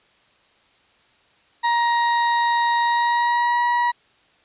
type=tone with pitch glide; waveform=35% pulse; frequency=943 to 961.1 Hz; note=A#5 to B5; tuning=+20 to -47 cents; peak=-15 dBFS; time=1.63-3.92 s; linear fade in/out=20 ms; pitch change=+33 cents; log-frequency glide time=2.81-3.64 s; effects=white hiss -58 dBFS RMS until 4.44 s + resampled to 8000 Hz